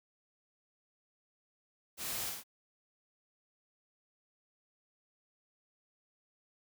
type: noise with echo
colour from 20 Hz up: white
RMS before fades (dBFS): -40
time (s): 1.97-2.33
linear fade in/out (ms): 50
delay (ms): 54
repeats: 2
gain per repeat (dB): -3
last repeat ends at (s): 2.438
effects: none